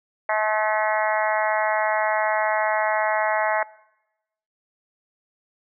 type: harmonic tone with a mistuned harmonic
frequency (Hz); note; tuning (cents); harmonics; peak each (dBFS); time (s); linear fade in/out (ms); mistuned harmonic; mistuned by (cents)
214.7; A3; -42; 3 / 4 / 5 / 6 / 7 / 8 / 9 / 10; -24 / -25 / -29 / -33 / -31 / -31 / -29 / -33; 0.29-3.63; 2; 7; +16
effects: noise-tail reverb RT60 0.9 s tail -21 dB re dry